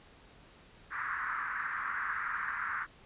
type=band-pass noise; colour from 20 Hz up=white; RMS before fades=-36 dBFS; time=0.9-2.87 s; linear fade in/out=50 ms; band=1100 to 1800 Hz; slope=48 dB/octave; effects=pink hiss -58 dBFS RMS until 3.05 s + resampled to 8000 Hz